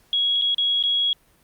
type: tone with dropouts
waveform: sine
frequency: 3322 Hz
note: G#7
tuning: in tune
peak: -18 dBFS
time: 0.13-1.13 s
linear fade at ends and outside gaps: 1 ms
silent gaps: 0.414-0.42 / 0.545-0.582 / 0.827-0.837 s
effects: pink hiss -59 dBFS RMS until 1.43 s + Opus 48 kbps